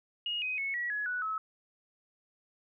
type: tone with pitch steps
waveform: sine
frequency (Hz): 2870 / 2513 / 2200 / 1926.6 / 1686.9 / 1477 / 1293.3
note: F7 / D#7 / C#7 / B6 / G#6 / F#6 / E6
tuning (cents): +47 / +17 / -14 / -43 / +27 / -3 / -33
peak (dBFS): -31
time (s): 0.26-1.38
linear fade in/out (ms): 2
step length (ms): 160
effects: none